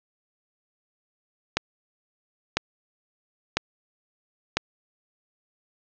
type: click train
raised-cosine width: 0.2 ms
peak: -3 dBFS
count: 4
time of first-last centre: 1.57-4.57 s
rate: 1 Hz
effects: low-pass 5000 Hz 12 dB/octave